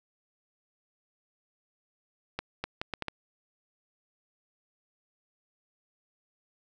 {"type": "accelerating click train", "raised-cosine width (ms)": 0.3, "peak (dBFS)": -16, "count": 6, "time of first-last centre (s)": [2.39, 3.083], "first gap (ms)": 250, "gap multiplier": 0.7, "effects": []}